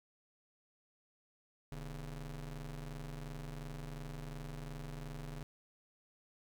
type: ring-modulated tone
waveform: 35% pulse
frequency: 91.2 Hz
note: F#2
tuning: 24 cents flat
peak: -38 dBFS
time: 1.72-5.43 s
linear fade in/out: 0 ms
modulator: 57 Hz
effects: 12-bit